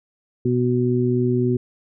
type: harmonic tone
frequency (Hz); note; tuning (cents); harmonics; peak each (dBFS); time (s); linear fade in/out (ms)
123.47; B2; 0; 1 / 2 / 3; -21 / -21 / -21; 0.45-1.57; 5
effects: none